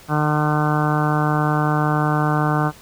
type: harmonic tone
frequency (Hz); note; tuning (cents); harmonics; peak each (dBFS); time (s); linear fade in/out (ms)
150.9; D3; +47; 1 / 2 / 3 / 4 / 5 / 6 / 7 / 8 / 9 / 10; -19 / -24 / -29 / -30 / -25 / -29 / -28 / -27 / -30 / -29; 0.08-2.72; 50
effects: pink hiss -45 dBFS RMS until 2.81 s